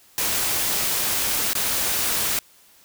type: noise with dropouts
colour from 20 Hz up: white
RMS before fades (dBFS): -23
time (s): 0.18-2.39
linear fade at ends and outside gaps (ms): 1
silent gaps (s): 1.533-1.552
effects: white hiss -54 dBFS RMS until 2.84 s